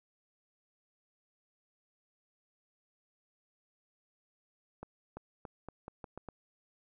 accelerating click train, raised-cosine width 1 ms, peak -29 dBFS, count 8, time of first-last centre 4.83-6.287 s, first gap 340 ms, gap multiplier 0.83, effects none

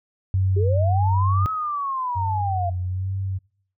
sine tone with pitch glide, 94.8 to 95.68 Hz, F#2 to G2, +43 to -41 cents, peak -17 dBFS, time 0.34-1.46 s, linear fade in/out 0 ms, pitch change +16 cents, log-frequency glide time 0.84-0.98 s
sine linear two-way sweep, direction up then down, 381.5 to 1290 to 679 Hz, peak -23 dBFS, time 0.56-2.7 s, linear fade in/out 10 ms, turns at 1.5 s
sine tone with vibrato, 93.5 Hz, F#2, 19 cents sharp, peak -23 dBFS, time 2.15-3.39 s, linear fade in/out 20 ms, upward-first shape sine, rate 1.2 Hz, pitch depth 57 cents each way
effects noise-tail reverb RT60 0.6 s tail -26 dB re dry

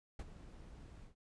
brown noise with ADSR envelope, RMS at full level -40 dBFS, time 0.19-1.15 s, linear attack 6 ms, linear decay 37 ms, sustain -14 dB, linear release 120 ms, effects resampled to 22050 Hz

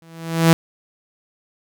sawtooth tone with exponential growth, 164.5 Hz, E3, 3 cents flat, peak -3 dBFS, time 0.02-0.53 s, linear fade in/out 0 ms, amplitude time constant 110 ms, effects none

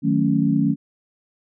sine chord, D# half-diminished seventh, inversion none, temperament equal, 155.56 / 185 / 220 / 277.2 Hz, D#3 / F#3 / A3 / C#4, 0 / 0 / 0 / 0 cents, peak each -22 / -23 / -21 / -20 dBFS, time 0.02-0.76 s, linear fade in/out 50 ms, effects none

